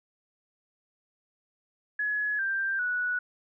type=tone with pitch steps; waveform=sine; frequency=1691 / 1577.8 / 1472.1 Hz; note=G#6 / G6 / F#6; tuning=+31 / +11 / -9 cents; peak=-26 dBFS; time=1.99-3.19 s; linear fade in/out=5 ms; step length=400 ms; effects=none